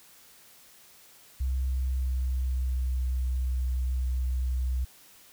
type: tone with pitch glide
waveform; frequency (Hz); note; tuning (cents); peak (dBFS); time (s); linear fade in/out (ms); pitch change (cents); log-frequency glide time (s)
sine; 65 to 63.41; C2 to B1; -11 to +46; -24; 1.4-4.85; 10; -43; 1.6-2.98
effects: tanh soft clip ceiling -22 dBFS + white hiss -55 dBFS RMS until 5.32 s